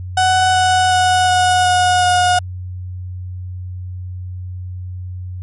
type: tone with pitch steps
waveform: 35% pulse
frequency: 745 / 740.3 / 735.6 / 730.9 / 726.3 / 721.7 Hz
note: F#5 / F#5 / F#5 / F#5 / F#5 / F#5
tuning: +12 / +1 / -10 / -21 / -32 / -43 cents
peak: -9 dBFS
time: 0.17-2.39 s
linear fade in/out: 5 ms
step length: 370 ms
effects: added 91 Hz sine -24 dBFS peak until 5.42 s + MP3 48 kbps